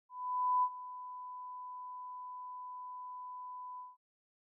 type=tone with ADSR envelope; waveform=sine; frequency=999 Hz; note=B5; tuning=20 cents sharp; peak=-26 dBFS; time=0.09-3.97 s; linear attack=540 ms; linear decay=58 ms; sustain=-17 dB; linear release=180 ms; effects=none